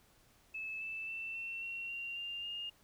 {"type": "tone with pitch steps", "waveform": "sine", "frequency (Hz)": [2609, 2639, 2670, 2701, 2732, 2764, 2796, 2829], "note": ["E7", "E7", "E7", "E7", "F7", "F7", "F7", "F7"], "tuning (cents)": [-18, 1, 22, 42, -39, -19, 1, 22], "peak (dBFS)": -39, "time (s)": [0.54, 2.7], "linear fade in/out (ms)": 10, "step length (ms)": 270, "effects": ["pink hiss -67 dBFS RMS until 2.83 s"]}